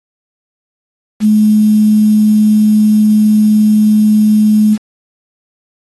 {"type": "tone with quantisation", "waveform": "sine", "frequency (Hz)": 213.4, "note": "G#3", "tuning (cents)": 47, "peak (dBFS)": -5, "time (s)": [1.2, 4.78], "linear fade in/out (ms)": 50, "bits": 5, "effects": ["AAC 32 kbps"]}